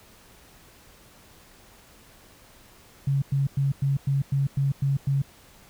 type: tone bursts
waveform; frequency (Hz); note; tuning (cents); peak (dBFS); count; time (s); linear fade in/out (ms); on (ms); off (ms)
sine; 138.3; C#3; -4; -20; 9; 3.07-5.22; 5; 150; 100
effects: pink hiss -53 dBFS RMS until 5.69 s